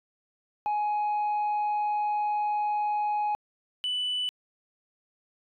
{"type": "tone pair in turn", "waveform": "sine", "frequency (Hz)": [837, 2983], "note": ["G#5", "F#7"], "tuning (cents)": [13, 13], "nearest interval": "octave + minor seventh", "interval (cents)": 2200, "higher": "second", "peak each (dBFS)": [-22, -25], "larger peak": "first", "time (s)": [[0.66, 3.35], [3.84, 4.29]], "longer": "first", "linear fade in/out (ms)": 0, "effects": ["tanh soft clip ceiling -24 dBFS"]}